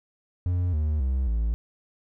triangle tone with pitch steps, 89.2 / 76.32 / 65.3 / 55.87 Hz, F2 / D#2 / C2 / A1, +37 / -33 / -3 / +27 cents, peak -20 dBFS, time 0.46-1.54 s, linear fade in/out 0 ms, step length 270 ms, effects none

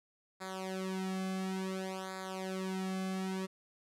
sawtooth tone with flanger, 188.9 Hz, F#3, 36 cents sharp, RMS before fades -38 dBFS, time 0.4-3.47 s, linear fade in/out 20 ms, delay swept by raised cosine 0.34 to 2.14 ms, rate 0.57 Hz, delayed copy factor -1, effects low-pass 11000 Hz 12 dB/octave

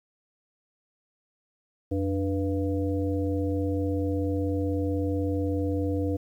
harmonic tone with a mistuned harmonic, 98 Hz, G2, in tune, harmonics 1 / 3 / 5 / 7, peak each -28 / -28 / -31 / -42 dBFS, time 1.91-6.17 s, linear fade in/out 10 ms, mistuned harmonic 1, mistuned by -150 cents, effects 10-bit

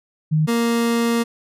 sine / 30% pulse tone pair in turn, 155.3 / 233.3 Hz, D#3 / A#3, -3 / +2 cents, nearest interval perfect fifth, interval 705 cents, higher second, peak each -14 dBFS, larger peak neither, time 0.31-0.47 / 0.47-1.24 s, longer second, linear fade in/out 20 ms, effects resampled to 32000 Hz

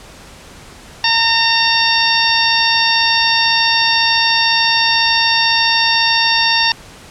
harmonic tone, 914 Hz, A#5, 34 cents flat, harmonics 1 / 2 / 3 / 4 / 5 / 6, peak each -18 / -18 / -18 / -18 / -18 / -18 dBFS, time 1.04-6.72 s, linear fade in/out 2 ms, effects pink hiss -38 dBFS RMS until 7.1 s + low-pass 9000 Hz 12 dB/octave

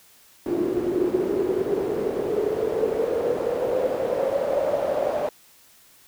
pink noise with band-pass filter sweep, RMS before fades -24 dBFS, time 0.46-5.29 s, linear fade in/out 2 ms, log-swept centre 340 to 610 Hz, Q 8.9, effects white hiss -54 dBFS RMS until 6.07 s

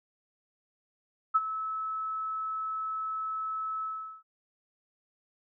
sine tone with ADSR envelope, 1300 Hz, E6, 24 cents flat, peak -18 dBFS, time 1.34-4.23 s, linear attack 18 ms, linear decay 35 ms, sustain -13 dB, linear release 400 ms, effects none

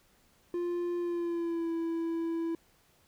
triangle tone with pitch glide, 349.2 to 331.5 Hz, F4 to E4, 0 to +10 cents, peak -28 dBFS, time 0.54-2.55 s, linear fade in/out 2 ms, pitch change -90 cents, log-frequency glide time 0.99-1.71 s, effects pink hiss -66 dBFS RMS until 3.07 s

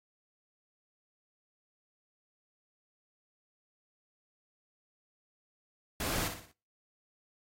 pink noise with echo, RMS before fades -35 dBFS, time 6-6.28 s, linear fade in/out 2 ms, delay 59 ms, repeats 4, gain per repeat -7 dB, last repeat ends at 6.516 s, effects noise-tail reverb RT60 0.4 s tail -26 dB re dry + AAC 48 kbps

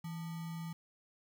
sine tone with sample-and-hold, 164.81 Hz, E3, in tune, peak -39 dBFS, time 0.04-0.73 s, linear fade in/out 5 ms, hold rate 1050 Hz, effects none

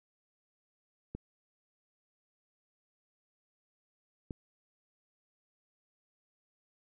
clicks, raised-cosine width 3 ms, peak -26 dBFS, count 2, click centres 1.15 / 4.308 s, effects none

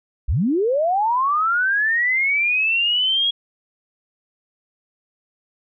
sine linear sweep, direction up, 40.9 to 3322 Hz, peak -16 dBFS, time 0.28-3.31 s, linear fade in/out 10 ms, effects none

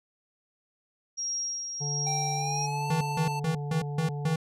sine tone with tremolo, 5620 Hz, F8, 10 cents sharp, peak -28 dBFS, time 1.17-2.67 s, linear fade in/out 20 ms, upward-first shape sine, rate 1.4 Hz, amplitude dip 45%
harmonic tone, 145 Hz, D3, 22 cents flat, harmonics 1 / 3 / 5 / 6, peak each -31 / -41 / -45 / -47 dBFS, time 1.8-4.35 s, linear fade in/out 20 ms
square tone with pitch glide, 784 to 885.1 Hz, G5 to A5, 0 to +10 cents, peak -32 dBFS, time 2.06-3.4 s, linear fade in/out 10 ms, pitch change +210 cents, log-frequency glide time 2.34-2.87 s
square tone bursts, 160.3 Hz, E3, 48 cents flat, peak -26 dBFS, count 6, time 2.9-4.36 s, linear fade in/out 5 ms, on 110 ms, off 160 ms
effects low-pass 10000 Hz 12 dB/octave

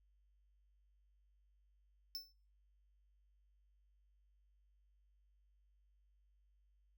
square tone with exponential decay, 5300 Hz, E8, 9 cents sharp, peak -39 dBFS, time 2.15-2.32 s, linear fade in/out 0 ms, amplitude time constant 36 ms, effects noise-tail reverb RT60 0.4 s tail -20 dB re dry + added 50 Hz sine -70 dBFS peak until 6.97 s

